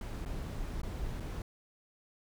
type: noise with dropouts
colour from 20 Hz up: brown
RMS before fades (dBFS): -38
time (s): 0.01-1.42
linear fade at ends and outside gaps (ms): 2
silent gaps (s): 0.251-0.259 / 0.817-0.832 / 1.2-1.204
effects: none